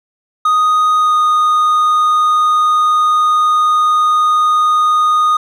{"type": "tone with pitch glide", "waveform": "triangle", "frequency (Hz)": [1244.5, 1234.5], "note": ["D#6", "D#6"], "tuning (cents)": [0, -14], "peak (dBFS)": -7, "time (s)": [0.45, 5.37], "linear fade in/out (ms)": 5, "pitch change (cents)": -14, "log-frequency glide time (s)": [0.98, 1.14], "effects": []}